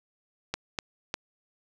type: clicks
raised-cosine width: 0.2 ms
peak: -12 dBFS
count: 3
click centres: 0.54 / 0.788 / 1.141 s
effects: none

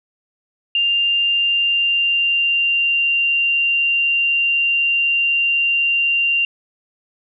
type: tone with pitch glide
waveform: sine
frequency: 2794 to 2776 Hz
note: F7 to F7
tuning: 0 to -11 cents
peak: -14 dBFS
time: 0.75-6.45 s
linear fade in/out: 2 ms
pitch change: -11 cents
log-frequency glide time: 1.26-3.11 s
effects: none

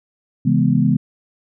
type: chord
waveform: sine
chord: C# minor seventh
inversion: none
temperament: equal with one note detuned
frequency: 135.43 / 164.81 / 207.7 / 246.9 Hz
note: C#3 / E3 / G#3 / B3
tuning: -40 / 0 / 0 / 0 cents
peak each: -18 dBFS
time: 0.45-0.97 s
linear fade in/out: 10 ms
effects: none

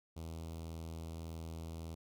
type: tone with notch filter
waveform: sawtooth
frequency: 81.7 Hz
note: E2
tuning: 15 cents flat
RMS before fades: -45 dBFS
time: 0.16-1.95 s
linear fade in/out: 10 ms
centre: 1700 Hz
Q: 0.83
effects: none

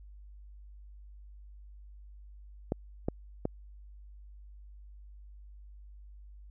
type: clicks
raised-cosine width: 2 ms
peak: -16 dBFS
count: 3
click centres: 2.721 / 3.085 / 3.454 s
effects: added 50 Hz sine -48 dBFS peak until 6.5 s

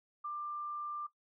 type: tone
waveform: sine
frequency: 1188 Hz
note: D6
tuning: 20 cents sharp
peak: -37 dBFS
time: 0.24-1.07 s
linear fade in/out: 10 ms
effects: noise-tail reverb RT60 0.1 s tail -17 dB re dry

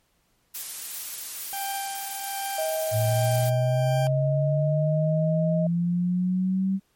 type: noise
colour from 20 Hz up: blue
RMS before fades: -33 dBFS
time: 0.54-3.5 s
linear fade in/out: 10 ms
type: tone with tremolo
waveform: 40% pulse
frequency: 788 Hz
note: G5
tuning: 9 cents sharp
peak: -28 dBFS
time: 1.53-4.07 s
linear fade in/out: 0 ms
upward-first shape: sine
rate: 1.3 Hz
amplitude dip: 55%
type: tone with pitch glide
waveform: sine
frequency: 636 to 625.4 Hz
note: D#5 to D#5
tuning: +38 to +9 cents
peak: -25 dBFS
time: 2.58-5.67 s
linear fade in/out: 5 ms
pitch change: -29 cents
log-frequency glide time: 2.81-4.52 s
type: linear sweep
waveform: sine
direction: up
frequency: 110 to 193.9 Hz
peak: -21 dBFS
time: 2.91-6.8 s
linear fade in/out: 50 ms
effects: pink hiss -68 dBFS RMS until 6.95 s + MP3 64 kbps

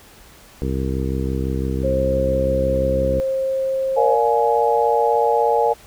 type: harmonic tone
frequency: 65.9 Hz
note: C2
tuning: 13 cents sharp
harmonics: 1 / 2 / 3 / 4 / 5 / 6 / 7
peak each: -23 / -26 / -28 / -29 / -30 / -31 / -31 dBFS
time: 0.62-3.2 s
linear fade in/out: 0 ms
type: tone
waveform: sine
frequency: 532 Hz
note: C5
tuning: 29 cents sharp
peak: -18 dBFS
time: 1.83-4.16 s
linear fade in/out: 20 ms
type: chord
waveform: sine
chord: Bb dominant seventh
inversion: none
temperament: just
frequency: 466.2 / 582.7 / 699.2 / 839.1 Hz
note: Bb4 / D5 / F5 / Ab5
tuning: 0 / -14 / +2 / +18 cents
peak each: -18 / -22 / -23 / -18 dBFS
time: 3.96-5.74 s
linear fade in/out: 20 ms
effects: pink hiss -46 dBFS RMS until 5.86 s

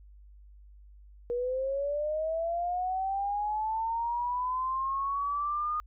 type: linear sweep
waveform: sine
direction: up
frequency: 475.6 to 1229 Hz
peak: -28 dBFS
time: 1.3-5.8 s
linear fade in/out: 0 ms
effects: added 50 Hz sine -50 dBFS peak until 5.86 s

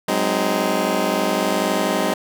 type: chord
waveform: 15% pulse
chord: Ab dominant seventh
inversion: third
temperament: just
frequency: 186.89 / 207.7 / 259.6 / 311.5 Hz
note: Gb3 / Ab3 / C4 / Eb4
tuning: +18 / 0 / -13 / +2 cents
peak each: -18 dBFS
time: 0.08-2.14 s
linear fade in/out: 5 ms
effects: none

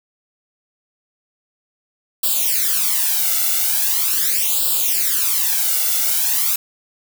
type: noise with flanger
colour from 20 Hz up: blue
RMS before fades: -18 dBFS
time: 2.23-6.56 s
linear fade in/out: 5 ms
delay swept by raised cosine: 0.24 to 1.44 ms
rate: 0.41 Hz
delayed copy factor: +1
effects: none

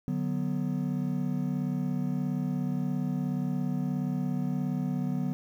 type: chord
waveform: triangle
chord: B minor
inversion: first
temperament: just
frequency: 148.16 / 185.21 / 246.9 Hz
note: D3 / F#3 / B3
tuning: +16 / +2 / 0 cents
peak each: -30 dBFS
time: 0.08-5.33 s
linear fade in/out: 0 ms
effects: 10-bit

